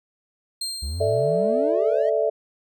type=tone with exponential decay; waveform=30% pulse; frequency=4186 Hz; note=C8; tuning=in tune; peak=-22 dBFS; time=0.61-1.72 s; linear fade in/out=5 ms; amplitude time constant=240 ms
type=exponential sweep; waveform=triangle; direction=up; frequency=65.41 to 659 Hz; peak=-24 dBFS; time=0.82-2.1 s; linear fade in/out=10 ms
type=chord; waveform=sine; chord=A suspended fourth; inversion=none; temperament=equal; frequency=440 / 587.3 / 659.3 Hz; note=A4 / D5 / E5; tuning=0 / 0 / 0 cents; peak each=-23 dBFS; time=1-2.3 s; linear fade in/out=10 ms
effects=none